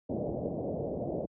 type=low-pass noise; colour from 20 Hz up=white; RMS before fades=-34 dBFS; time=0.09-1.26 s; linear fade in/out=10 ms; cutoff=650 Hz; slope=48 dB/octave; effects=high-pass 80 Hz 12 dB/octave